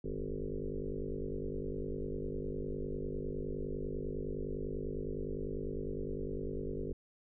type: tone with frequency modulation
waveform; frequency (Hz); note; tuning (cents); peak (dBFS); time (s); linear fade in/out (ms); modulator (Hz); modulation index
sine; 204; G#3; -31; -35; 0.04-6.93; 5; 49.9; 5.2
effects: none